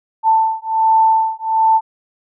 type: beating tone pair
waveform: sine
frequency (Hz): 887 / 888.3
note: A5 / A5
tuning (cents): +14 / +16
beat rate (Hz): 1.3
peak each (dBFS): -14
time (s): 0.23-1.81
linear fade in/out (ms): 50
effects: none